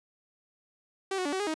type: tone with pitch steps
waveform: sawtooth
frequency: 386.1 / 367.7 / 288.9 / 378.7 / 411.2 / 314.8 Hz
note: G4 / F#4 / D4 / F#4 / G#4 / D#4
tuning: -26 / -11 / -28 / +40 / -17 / +20 cents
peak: -25 dBFS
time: 1.11-1.542 s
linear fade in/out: 5 ms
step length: 72 ms
effects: resampled to 22050 Hz + 10-bit